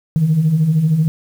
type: beating tone pair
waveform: sine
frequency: 146.83 / 159.83 Hz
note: D3 / D#3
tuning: 0 / +47 cents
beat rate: 13 Hz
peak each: -19 / -11 dBFS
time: 0.16-1.08 s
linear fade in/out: 0 ms
effects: tanh soft clip ceiling -6 dBFS + 7-bit